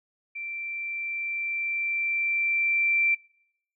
sine tone with level ramp, 2349 Hz, D7, in tune, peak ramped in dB -33 to -20 dBFS, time 0.35-3.15 s, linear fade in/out 10 ms, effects noise-tail reverb RT60 0.7 s tail -22 dB re dry

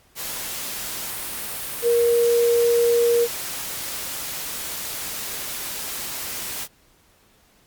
sine tone in noise, 471.7 Hz, A#4, 20 cents sharp, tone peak -15 dBFS, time 1.82-3.28 s, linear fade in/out 50 ms, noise white, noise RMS -30 dBFS, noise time 0.15-6.68 s, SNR +12 dB, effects pink hiss -58 dBFS RMS until 7.66 s + Opus 48 kbps

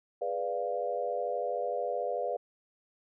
sine chord, G# diminished seventh, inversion none, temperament equal, 415.3 / 493.9 / 587.3 / 698.5 Hz, G#4 / B4 / D5 / F5, 0 / 0 / 0 / 0 cents, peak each -39 / -34 / -35 / -35 dBFS, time 0.21-2.37 s, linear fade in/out 10 ms, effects none

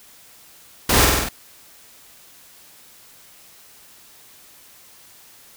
pink noise with echo, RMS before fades -17 dBFS, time 0.89-1.05 s, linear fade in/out 5 ms, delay 48 ms, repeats 5, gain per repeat -2 dB, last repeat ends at 1.29 s, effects white hiss -48 dBFS RMS until 5.56 s

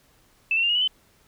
sine tone with pitch steps, 2637 / 2714 / 2794 / 2876 / 2960 / 3047 Hz, E7 / E7 / F7 / F#7 / F#7 / G7, 0 / +50 / 0 / -50 / 0 / -50 cents, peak -19 dBFS, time 0.51-0.876 s, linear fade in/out 2 ms, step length 61 ms, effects pink hiss -60 dBFS RMS until 1.27 s

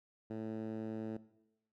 10% pulse tone with band-pass filter, 110 Hz, A2, in tune, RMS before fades -42 dBFS, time 0.3-1.17 s, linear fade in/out 5 ms, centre 260 Hz, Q 0.86, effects noise-tail reverb RT60 0.9 s tail -18 dB re dry

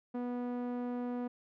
sawtooth tone with low-pass filter, 244.9 Hz, B3, 14 cents flat, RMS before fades -37 dBFS, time 0.14-1.28 s, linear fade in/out 10 ms, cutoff 900 Hz, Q 0.61, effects none

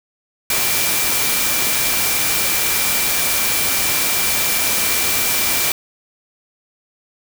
sine tone in noise, 2349 Hz, D7, in tune, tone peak -26 dBFS, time 0.5-5.72 s, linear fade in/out 2 ms, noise white, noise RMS -18 dBFS, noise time 0.5-5.72 s, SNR -11 dB, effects none

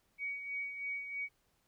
sine tone with tremolo, 2253 Hz, C#7, 28 cents sharp, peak -35 dBFS, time 0.18-1.29 s, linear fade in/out 50 ms, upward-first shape sine, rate 3.1 Hz, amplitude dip 55%, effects pink hiss -75 dBFS RMS until 1.67 s

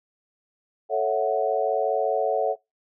sine chord, F# minor seventh, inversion first, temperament equal, 440 / 554.4 / 659.3 / 740 Hz, A4 / C#5 / E5 / F#5, 0 / 0 / 0 / 0 cents, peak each -26 dBFS, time 0.89-2.56 s, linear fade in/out 50 ms, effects noise-tail reverb RT60 0.2 s tail -23 dB re dry

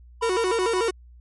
triangle tone with tremolo, 987.8 Hz, B5, in tune, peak -23 dBFS, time 0.21-0.88 s, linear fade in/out 5 ms, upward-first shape triangle, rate 7.3 Hz, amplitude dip 90%
45% pulse tone with vibrato, 411.5 Hz, G#4, 16 cents flat, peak -21 dBFS, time 0.22-0.91 s, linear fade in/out 10 ms, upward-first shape square, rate 6.8 Hz, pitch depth 190 cents each way
effects added 60 Hz sine -45 dBFS peak until 1.2 s + MP3 48 kbps

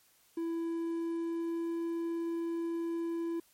triangle tone with pitch glide, 332.4 to 335.1 Hz, E4 to E4, +15 to +29 cents, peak -30 dBFS, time 0.37-3.4 s, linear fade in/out 5 ms, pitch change +14 cents, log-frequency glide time 0.49-1.79 s, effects white hiss -66 dBFS RMS until 3.53 s + MP3 64 kbps

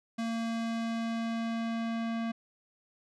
square tone with low-pass filter sweep, 228.6 Hz, A#3, 34 cents flat, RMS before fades -33 dBFS, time 0.18-2.32 s, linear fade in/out 10 ms, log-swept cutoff 6800 to 3100 Hz, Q 0.74, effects none

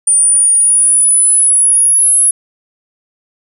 sine exponential sweep, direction up, 9280 to 10740 Hz, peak -6 dBFS, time 0.07-2.31 s, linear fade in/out 5 ms, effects none

